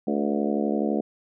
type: harmonic tone with a mistuned harmonic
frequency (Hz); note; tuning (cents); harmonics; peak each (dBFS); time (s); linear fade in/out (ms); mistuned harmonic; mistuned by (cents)
72; D2; -34; 3 / 4 / 5 / 6 / 7 / 8 / 9 / 10; -26 / -28 / -30 / -32 / -33 / -34 / -35 / -36; 0.07-1.01; 5; 7; -38
effects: none